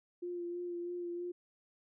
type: tone with vibrato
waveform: sine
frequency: 349.7 Hz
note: F4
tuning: 2 cents sharp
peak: -37 dBFS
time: 0.22-1.32 s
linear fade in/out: 10 ms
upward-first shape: sine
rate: 3.1 Hz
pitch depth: 20 cents each way
effects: none